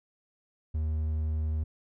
triangle tone, 77.78 Hz, D#2, in tune, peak -25 dBFS, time 0.74-1.64 s, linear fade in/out 10 ms, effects none

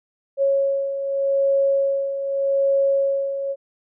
sine beating tone pair, 550 / 550.83 Hz, C#5 / C#5, -14 / -11 cents, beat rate 0.83 Hz, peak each -25 / -18 dBFS, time 0.37-3.56 s, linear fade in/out 50 ms, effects none

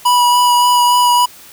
square tone with vibrato, 977 Hz, B5, 19 cents flat, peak -9 dBFS, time 0.05-1.26 s, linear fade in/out 10 ms, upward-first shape sine, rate 3.5 Hz, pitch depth 12 cents each way, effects white hiss -39 dBFS RMS until 1.52 s

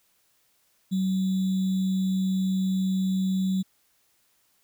sine tone with sample-and-hold, 189 Hz, F#3, 37 cents sharp, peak -22 dBFS, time 0.91-3.63 s, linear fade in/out 20 ms, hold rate 3675 Hz, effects white hiss -67 dBFS RMS until 4.63 s

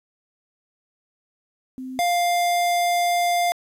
sine / square tone pair in turn, 258.5 / 700.2 Hz, C4 / F5, -21 / +4 cents, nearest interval octave + perfect fourth, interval 1725 cents, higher second, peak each -30 / -19 dBFS, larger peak second, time 1.78-1.99 / 1.99-3.52 s, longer second, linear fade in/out 0 ms, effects resampled to 32000 Hz + 10-bit

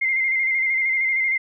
sine tone with vibrato, 2100 Hz, C7, 6 cents sharp, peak -18 dBFS, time 0.01-1.38 s, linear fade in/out 10 ms, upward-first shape square, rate 13 Hz, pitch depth 28 cents each way, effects none

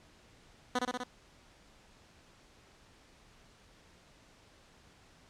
10% pulse tone with echo, 248.9 Hz, B3, 14 cents sharp, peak -20 dBFS, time 0.75-0.79 s, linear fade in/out 5 ms, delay 62 ms, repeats 4, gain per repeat -2 dB, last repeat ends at 1.038 s, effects pink hiss -61 dBFS RMS until 5.29 s + low-pass 7000 Hz 12 dB/octave

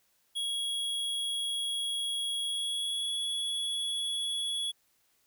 square tone with pitch glide, 3322 to 3372 Hz, G#7 to G#7, 0 to +26 cents, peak -31 dBFS, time 0.35-4.72 s, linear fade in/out 20 ms, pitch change +26 cents, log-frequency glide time 2.42-3.13 s, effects white hiss -71 dBFS RMS until 5.26 s

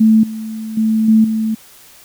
sine tone with level steps, 220 Hz, A3, in tune, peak -6 / -22 / -11 / -6 / -14 dBFS, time 0-1.55 s, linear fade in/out 10 ms, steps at 0.23 / 0.77 / 1.08 / 1.24 s, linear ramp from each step 5 ms, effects white hiss -43 dBFS RMS until 2.04 s

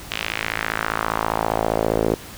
sawtooth tone with band-pass filter sweep, 55 Hz, A1, in tune, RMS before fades -23 dBFS, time 0.11-2.15 s, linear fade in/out 0 ms, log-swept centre 3000 to 420 Hz, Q 2.1, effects pink hiss -38 dBFS RMS until 2.37 s

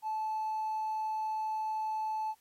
sine tone with hard clipping, 870 Hz, A5, 20 cents flat, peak -32 dBFS, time 0.02-2.35 s, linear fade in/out 50 ms, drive 1 dB, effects white hiss -69 dBFS RMS until 2.4 s + AAC 48 kbps

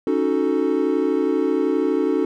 triangle chord, D# half-diminished seventh, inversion third, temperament equal with one note detuned, 278.6 / 311.1 / 370 / 440 Hz, C#4 / D#4 / F#4 / A4, +9 / 0 / 0 / 0 cents, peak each -21 dBFS, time 0.07-2.25 s, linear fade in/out 2 ms, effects none

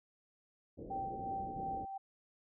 white low-pass noise, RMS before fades -47 dBFS, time 0.77-1.86 s, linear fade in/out 20 ms, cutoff 540 Hz, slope 48 dB/octave
sine tone with tremolo, 779 Hz, G5, 11 cents flat, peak -36 dBFS, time 0.9-1.98 s, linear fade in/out 10 ms, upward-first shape sine, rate 2.8 Hz, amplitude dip 50%
effects none

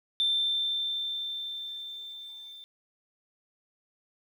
sine tone with level ramp, 3564 Hz, A7, 22 cents sharp, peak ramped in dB -22 to -44 dBFS, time 0.2-2.64 s, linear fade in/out 0 ms, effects tanh soft clip ceiling -18 dBFS + 10-bit

